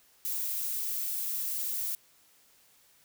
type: noise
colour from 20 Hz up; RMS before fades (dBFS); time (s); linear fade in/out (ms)
violet; -33; 0.25-1.95; 0
effects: white hiss -63 dBFS RMS until 3.04 s